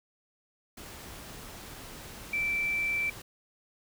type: tone in noise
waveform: sine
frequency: 2334 Hz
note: D7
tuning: 11 cents flat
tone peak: -27 dBFS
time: 2.33-3.1 s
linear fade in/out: 5 ms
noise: pink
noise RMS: -45 dBFS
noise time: 0.77-3.22 s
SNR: +15 dB
effects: none